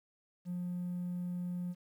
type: tone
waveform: triangle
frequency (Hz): 177.7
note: F3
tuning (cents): +30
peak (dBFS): -32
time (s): 0.45-1.75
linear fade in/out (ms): 50
effects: tanh soft clip ceiling -31 dBFS + 11-bit